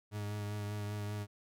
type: tone with vibrato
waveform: 40% pulse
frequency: 103.83 Hz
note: G#2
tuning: in tune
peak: -36 dBFS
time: 0.11-1.27 s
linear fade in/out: 50 ms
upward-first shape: triangle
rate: 5.1 Hz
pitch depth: 24 cents each way
effects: none